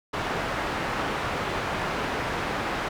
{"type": "low-pass noise", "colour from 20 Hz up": "white", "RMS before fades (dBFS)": -29, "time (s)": [0.13, 2.89], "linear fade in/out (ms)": 10, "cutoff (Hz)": 1500, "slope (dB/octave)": 12, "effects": []}